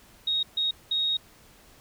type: tone bursts at uneven times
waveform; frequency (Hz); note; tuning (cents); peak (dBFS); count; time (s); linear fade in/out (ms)
sine; 3754; A#7; +11; -23; 3; 0.27-0.43 / 0.57-0.71 / 0.91-1.17; 5
effects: pink hiss -55 dBFS RMS until 1.8 s